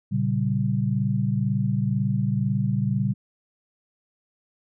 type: chord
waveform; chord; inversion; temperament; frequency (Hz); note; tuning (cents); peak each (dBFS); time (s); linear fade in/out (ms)
sine; G diminished; first; equal with one note detuned; 116.54 / 138.59 / 194.64; Bb2 / Db3 / G3; 0 / 0 / -12; -25; 0.11-3.14; 20
effects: none